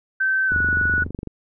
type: tone with pitch glide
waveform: sine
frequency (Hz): 1545 to 1470.1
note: G6 to F#6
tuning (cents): -26 to -12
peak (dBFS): -17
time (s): 0.2-1.04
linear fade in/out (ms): 10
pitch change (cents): -86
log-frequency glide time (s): 0.47-0.54
type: tone with vibrato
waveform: triangle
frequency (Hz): 82.41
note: E2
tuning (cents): 0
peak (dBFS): -25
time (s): 0.5-1.11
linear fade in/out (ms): 50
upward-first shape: triangle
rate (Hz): 13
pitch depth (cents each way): 110
type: click train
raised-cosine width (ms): 3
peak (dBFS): -17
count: 19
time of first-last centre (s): 0.52-1.273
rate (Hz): 23.9
effects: none